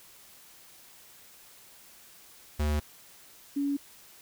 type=tone pair in turn; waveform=square / sine; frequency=74.8 / 282.4 Hz; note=D2 / C#4; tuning=+32 / +32 cents; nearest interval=octave + major seventh; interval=2300 cents; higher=second; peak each=-26 dBFS; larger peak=neither; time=2.59-2.8 / 3.56-3.77 s; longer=neither; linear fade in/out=10 ms; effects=white hiss -54 dBFS RMS until 4.21 s